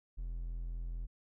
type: tone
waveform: triangle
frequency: 42.22 Hz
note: E1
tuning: 42 cents sharp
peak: -35 dBFS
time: 0.17-1.07 s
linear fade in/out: 20 ms
effects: none